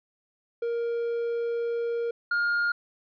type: tone pair in turn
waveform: triangle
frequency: 468.4 / 1415.8 Hz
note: A#4 / F6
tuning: +8 / +23 cents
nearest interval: octave + perfect fifth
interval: 1915 cents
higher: second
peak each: -24 / -21 dBFS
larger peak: second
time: 0.62-2.11 / 2.31-2.72 s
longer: first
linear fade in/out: 5 ms
effects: resampled to 11025 Hz